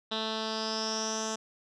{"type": "tone with low-pass filter sweep", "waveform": "10% pulse", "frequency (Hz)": 220, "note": "A3", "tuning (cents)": 0, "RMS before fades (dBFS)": -33, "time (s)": [0.11, 1.36], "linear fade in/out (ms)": 10, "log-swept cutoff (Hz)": [3900, 6600], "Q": 9, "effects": []}